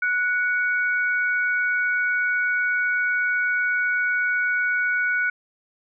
sine tone pair together, 1473 / 2243 Hz, F#6 / C#7, -8 / +20 cents, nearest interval perfect fifth, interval 728 cents, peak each -20 / -28 dBFS, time 0.02-5.3 s, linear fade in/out 5 ms, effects none

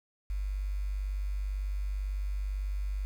sine tone with quantisation, 49 Hz, G1, in tune, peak -30 dBFS, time 0.3-3.05 s, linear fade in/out 0 ms, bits 9, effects none

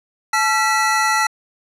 square tone cluster, 866 / 1354 / 1954 Hz, A5 / E6 / B6, -28 / +46 / -19 cents, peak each -20 dBFS, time 0.33-1.27 s, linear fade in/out 5 ms, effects low-pass 10000 Hz 12 dB/octave

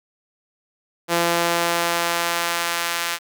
sawtooth tone with high-pass filter sweep, 170.7 Hz, F3, 39 cents flat, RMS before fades -22 dBFS, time 1.08-3.19 s, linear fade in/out 50 ms, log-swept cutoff 420 to 1500 Hz, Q 0.73, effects none

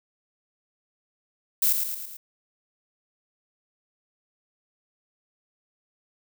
violet noise with echo, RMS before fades -21 dBFS, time 1.62-1.73 s, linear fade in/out 5 ms, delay 110 ms, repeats 4, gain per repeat -5 dB, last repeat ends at 2.17 s, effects none

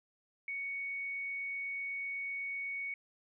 sine tone, 2228 Hz, C#7, 8 cents sharp, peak -36 dBFS, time 0.48-2.94 s, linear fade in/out 2 ms, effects none

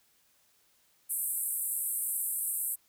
white band-pass noise, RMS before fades -33 dBFS, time 1.09-2.76 s, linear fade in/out 20 ms, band 8100 to 14000 Hz, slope 96 dB/octave, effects white hiss -68 dBFS RMS until 2.88 s

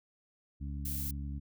harmonic tone, 70.6 Hz, C#2, 32 cents sharp, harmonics 1 / 2 / 3 / 4, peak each -37 / -43 / -47 / -49 dBFS, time 0.6-1.4 s, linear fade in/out 20 ms
violet noise, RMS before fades -39 dBFS, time 0.85-1.11 s, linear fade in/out 5 ms
effects none

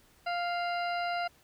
harmonic tone with a mistuned harmonic, 698.5 Hz, F5, in tune, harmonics 1 / 2 / 3 / 4 / 6 / 7, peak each -31 / -37 / -41 / -43 / -47 / -48 dBFS, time 0.26-1.28 s, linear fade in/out 10 ms, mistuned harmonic 6, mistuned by -49 cents, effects pink hiss -63 dBFS RMS until 1.43 s

